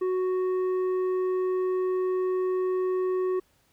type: tone with tanh clipping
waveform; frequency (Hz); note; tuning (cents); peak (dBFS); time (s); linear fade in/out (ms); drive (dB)
sine; 370; F#4; 0; -25; 0.01-3.4; 10; 7
effects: pink hiss -66 dBFS RMS until 3.72 s